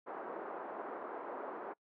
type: band-pass noise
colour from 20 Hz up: pink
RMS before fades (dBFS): -44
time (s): 0.06-1.74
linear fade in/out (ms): 20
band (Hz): 340 to 1300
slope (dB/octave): 24
effects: noise-tail reverb RT60 0.1 s tail -25 dB re dry